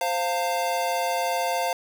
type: chord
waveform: square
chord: F major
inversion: second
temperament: equal with one note detuned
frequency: 523.3 / 698.5 / 900 Hz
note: C5 / F5 / A5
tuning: 0 / 0 / +39 cents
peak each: -30 / -27 / -29 dBFS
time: 0.01-1.73 s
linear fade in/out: 2 ms
effects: none